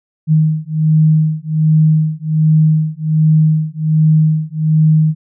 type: beating tone pair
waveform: sine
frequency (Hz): 155.56 / 156.86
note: D#3 / D#3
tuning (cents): 0 / +14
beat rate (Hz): 1.3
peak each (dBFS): -12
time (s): 0.27-5.15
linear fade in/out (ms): 50
effects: none